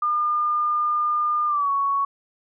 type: tone with pitch glide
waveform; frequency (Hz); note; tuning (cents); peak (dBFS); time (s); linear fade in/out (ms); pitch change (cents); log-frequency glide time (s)
sine; 1208 to 1114.2; D6 to C#6; +48 to +9; -19; 0.02-2.05; 5; -139; 1.47-1.7
effects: none